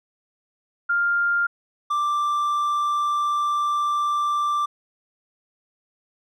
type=tone pair in turn; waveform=sine / triangle; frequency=1400 / 1177.3 Hz; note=F6 / D6; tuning=+4 / +4 cents; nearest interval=minor third; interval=300 cents; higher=first; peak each=-18 dBFS; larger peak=neither; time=0.89-1.47 / 1.9-4.66 s; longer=second; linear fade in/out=10 ms; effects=none